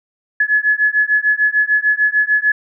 sine beating tone pair, 1701 / 1707.7 Hz, G#6 / G#6, +41 / +48 cents, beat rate 6.7 Hz, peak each -15 dBFS, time 0.4-2.52 s, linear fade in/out 5 ms, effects none

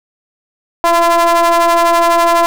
square ring-modulated tone, 171 Hz, F3, 36 cents flat, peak -6 dBFS, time 0.84-2.46 s, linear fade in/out 0 ms, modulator 849 Hz, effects none

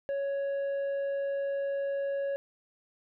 sine tone with tanh clipping, 556 Hz, C#5, 5 cents sharp, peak -30 dBFS, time 0.09-2.36 s, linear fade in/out 0 ms, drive 5 dB, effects none

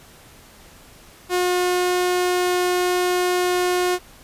sawtooth tone, 359.9 Hz, F#4, 48 cents flat, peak -14 dBFS, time 1.29-3.99 s, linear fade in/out 50 ms, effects pink hiss -47 dBFS RMS until 4.23 s + resampled to 32000 Hz

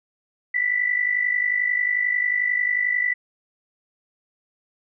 sine tone with amplitude modulation, 1976 Hz, B6, in tune, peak -16 dBFS, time 0.54-3.14 s, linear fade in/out 10 ms, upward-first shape sine, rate 51.2 Hz, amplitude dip 70%, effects none

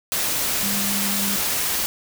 sine tone in noise, 200.5 Hz, G3, 39 cents sharp, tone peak -27 dBFS, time 0.63-1.36 s, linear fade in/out 0 ms, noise white, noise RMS -23 dBFS, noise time 0.12-1.86 s, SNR -7 dB, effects none

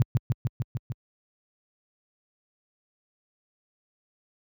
sine tone with echo, 120 Hz, B2, 49 cents flat, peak -15 dBFS, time 0-0.02 s, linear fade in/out 0 ms, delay 150 ms, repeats 6, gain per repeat -2 dB, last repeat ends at 0.92 s, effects high-pass 60 Hz 12 dB/octave

